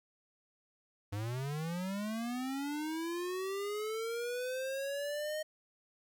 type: linear sweep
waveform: square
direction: up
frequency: 98 to 622.3 Hz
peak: -36 dBFS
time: 1.12-5.43 s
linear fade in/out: 10 ms
effects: 12-bit